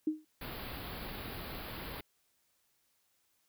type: tone with exponential decay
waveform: sine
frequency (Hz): 309.8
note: D#4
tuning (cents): -7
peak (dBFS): -25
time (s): 0.07-0.25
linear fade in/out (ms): 5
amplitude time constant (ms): 38
type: band-stop noise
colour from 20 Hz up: pink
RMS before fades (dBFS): -43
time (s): 0.41-2.01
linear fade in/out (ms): 5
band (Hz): 4800 to 11000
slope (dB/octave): 96
effects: white hiss -75 dBFS RMS until 3.48 s